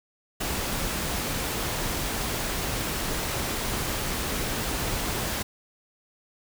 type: noise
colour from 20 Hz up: pink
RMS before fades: -29 dBFS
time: 0.4-5.43 s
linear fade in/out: 10 ms
effects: none